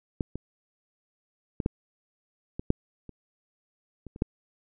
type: clicks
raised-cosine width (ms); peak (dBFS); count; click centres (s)
3; -14 / -21 / -16 / -12 / -20 / -8 / -29 / -28 / -29 / -11; 10; 0.208 / 0.356 / 1.602 / 1.661 / 2.595 / 2.704 / 3.093 / 4.067 / 4.161 / 4.221
effects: none